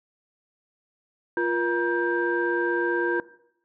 sine tone cluster, 348.7 / 477.7 / 952 / 1581 Hz, F4 / A#4 / A#5 / G6, -3 / +42 / +36 / +14 cents, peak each -24 / -30 / -30 / -27 dBFS, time 1.37-3.2 s, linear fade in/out 2 ms, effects noise-tail reverb RT60 0.7 s tail -18 dB re dry + tanh soft clip ceiling -12 dBFS

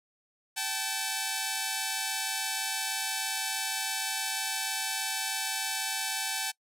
5% pulse tone pair together, 770 / 873.4 Hz, G5 / A5, -31 / -13 cents, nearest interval major second, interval 218 cents, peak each -21 dBFS, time 0.56-6.52 s, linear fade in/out 20 ms, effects noise-tail reverb RT60 0.1 s tail -24 dB re dry

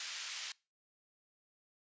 white band-pass noise, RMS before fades -43 dBFS, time 0-0.52 s, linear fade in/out 2 ms, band 1700 to 5900 Hz, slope 12 dB/octave, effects noise-tail reverb RT60 0.3 s tail -24 dB re dry + resampled to 16000 Hz

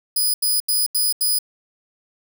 5% pulse tone bursts, 4978 Hz, D#8, in tune, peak -10 dBFS, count 5, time 0.16-1.388 s, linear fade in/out 5 ms, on 180 ms, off 82 ms, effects none

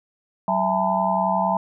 sine tone cluster, 189.4 / 663 / 830 / 901 / 1005 Hz, F#3 / E5 / G#5 / A5 / B5, +41 / +10 / -1 / +41 / +30 cents, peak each -26 / -24 / -26 / -23 / -26 dBFS, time 0.48-1.57 s, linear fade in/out 2 ms, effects none

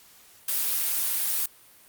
blue noise, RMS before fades -26 dBFS, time 0.48-1.46 s, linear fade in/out 5 ms, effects white hiss -54 dBFS RMS until 1.88 s + Opus 48 kbps

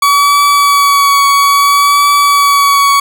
40% pulse tone with vibrato, 1135 Hz, C#6, 41 cents sharp, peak -5 dBFS, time 0.02-3 s, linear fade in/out 5 ms, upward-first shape triangle, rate 0.6 Hz, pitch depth 20 cents each way, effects none

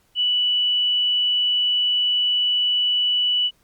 sine tone, 2960 Hz, F#7, in tune, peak -17 dBFS, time 0.15-3.51 s, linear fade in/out 50 ms, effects pink hiss -62 dBFS RMS until 3.63 s + Opus 48 kbps

